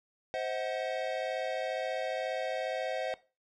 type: chord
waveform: square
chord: C diminished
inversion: none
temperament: equal with one note detuned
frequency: 523.3 / 637.9 / 740 Hz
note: C5 / Eb5 / Gb5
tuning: 0 / +43 / 0 cents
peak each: -37 / -37 / -38 dBFS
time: 0.34-3.14 s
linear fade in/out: 0 ms
effects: noise-tail reverb RT60 0.3 s tail -18 dB re dry + low-pass 4000 Hz 12 dB/octave